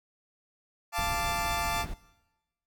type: chord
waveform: sawtooth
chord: D minor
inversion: first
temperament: equal with one note detuned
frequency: 692 / 880 / 1174.7 Hz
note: F5 / A5 / D6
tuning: -16 / 0 / 0 cents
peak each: -30 / -28 / -30 dBFS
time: 0.92-1.86 s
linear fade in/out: 50 ms
type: noise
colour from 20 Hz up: brown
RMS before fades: -37 dBFS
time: 0.98-1.94 s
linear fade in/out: 5 ms
effects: noise-tail reverb RT60 1.0 s tail -20 dB re dry